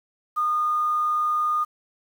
sine tone with quantisation, 1223 Hz, D#6, 30 cents flat, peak -20 dBFS, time 0.36-1.65 s, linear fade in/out 20 ms, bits 8, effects none

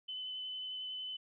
sine tone with vibrato, 3025 Hz, F#7, 38 cents sharp, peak -39 dBFS, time 0.08-1.17 s, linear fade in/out 10 ms, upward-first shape sine, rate 11 Hz, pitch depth 11 cents each way, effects none

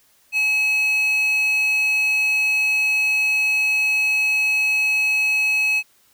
square tone with high-pass filter, 854 Hz, G#5, 48 cents sharp, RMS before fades -19 dBFS, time 0.32-5.83 s, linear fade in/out 50 ms, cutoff 2600 Hz, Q 6.7, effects white hiss -58 dBFS RMS until 6.13 s

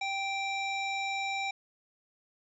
harmonic tone with a mistuned harmonic, 784 Hz, G5, in tune, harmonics 1 / 3 / 5 / 7 / 9, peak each -34 / -34 / -40 / -49 / -49 dBFS, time 0.01-1.51 s, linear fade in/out 5 ms, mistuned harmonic 5, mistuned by -34 cents, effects none

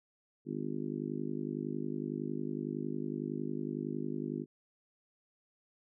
harmonic tone, 50.9 Hz, G#1, 34 cents flat, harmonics 3 / 4 / 5 / 6 / 7 / 8, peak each -42 / -43 / -39 / -42 / -41 / -46 dBFS, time 0.45-4.46 s, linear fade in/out 50 ms, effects none

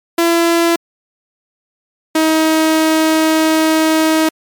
sawtooth tone pair in turn, 337.3 / 317 Hz, E4 / D#4, +40 / +32 cents, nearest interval minor second, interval 108 cents, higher first, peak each -6 dBFS, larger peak neither, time 0.18-0.76 / 2.15-4.29 s, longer second, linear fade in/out 5 ms, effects MP3 96 kbps

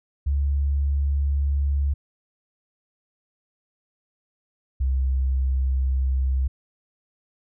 sine tone pair in turn, 70.4 / 65.69 Hz, C#2 / C2, +27 / +7 cents, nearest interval minor second, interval 120 cents, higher first, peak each -19 dBFS, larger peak neither, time 0.26-1.94 / 4.8-6.48 s, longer neither, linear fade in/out 10 ms, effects none

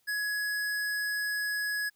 square tone, 1679 Hz, G#6, 18 cents sharp, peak -30 dBFS, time 0.07-1.9 s, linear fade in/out 20 ms, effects white hiss -72 dBFS RMS until 1.95 s

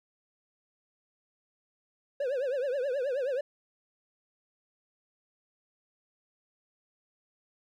triangle tone with vibrato, 532 Hz, C5, 29 cents sharp, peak -26 dBFS, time 2.2-3.41 s, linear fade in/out 5 ms, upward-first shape triangle, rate 9.4 Hz, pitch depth 190 cents each way, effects none

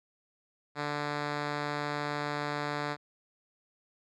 5% pulse tone with low-pass filter, 146.83 Hz, D3, in tune, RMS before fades -34 dBFS, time 0.75-2.97 s, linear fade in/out 50 ms, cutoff 4200 Hz, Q 0.82, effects none

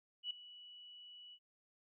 sine tone with ADSR envelope, 2946 Hz, F#7, 8 cents flat, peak -36 dBFS, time 0.23-1.39 s, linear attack 76 ms, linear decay 4 ms, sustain -17 dB, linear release 59 ms, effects none

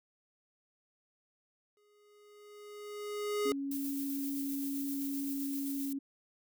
square tone with exponential growth, 415.3 Hz, G#4, in tune, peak -29 dBFS, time 1.77-3.52 s, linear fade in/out 1 ms, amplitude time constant 380 ms
sine tone with pitch glide, 277.2 to 275.6 Hz, C#4 to C#4, 0 to -10 cents, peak -34 dBFS, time 3.45-5.99 s, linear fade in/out 10 ms, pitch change -10 cents, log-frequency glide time 5.71-5.87 s
violet noise with tremolo, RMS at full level -42 dBFS, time 3.71-5.93 s, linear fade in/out 5 ms, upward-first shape square, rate 7.7 Hz, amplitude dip 25%
effects none

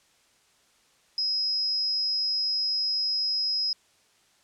sine tone with amplitude modulation, 5100 Hz, D#8, 42 cents sharp, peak -21 dBFS, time 1.18-3.73 s, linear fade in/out 2 ms, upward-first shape sine, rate 232 Hz, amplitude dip 55%, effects white hiss -63 dBFS RMS until 4.43 s + low-pass 8000 Hz 12 dB/octave

